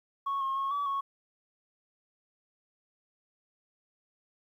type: tone with pitch steps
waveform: sine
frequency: 1105 / 1077 / 1091 / 1144 / 1104 Hz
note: C#6 / C6 / C#6 / D6 / C#6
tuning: -6 / +50 / -28 / -46 / -7 cents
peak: -27 dBFS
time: 0.26-1.01 s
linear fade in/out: 10 ms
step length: 150 ms
effects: tanh soft clip ceiling -26 dBFS + 11-bit